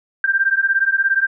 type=beating tone pair; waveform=sine; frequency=1572 / 1589 Hz; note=G6 / G6; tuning=+4 / +23 cents; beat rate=17 Hz; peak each=-17 dBFS; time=0.24-1.27 s; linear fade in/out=2 ms; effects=none